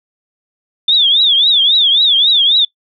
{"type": "tone with vibrato", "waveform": "sine", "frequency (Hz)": 3520, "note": "A7", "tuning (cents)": 0, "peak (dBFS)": -7, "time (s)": [0.88, 2.65], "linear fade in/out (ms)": 5, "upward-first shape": "triangle", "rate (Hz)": 3.7, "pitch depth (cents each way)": 200, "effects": ["noise-tail reverb RT60 0.1 s tail -21 dB re dry"]}